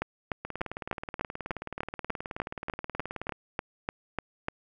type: two click trains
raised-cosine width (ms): 0.5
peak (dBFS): -20 / -14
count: 55 / 16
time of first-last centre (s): 0.45-3.322 / 0.02-4.484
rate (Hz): 18.8 / 3.36
effects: none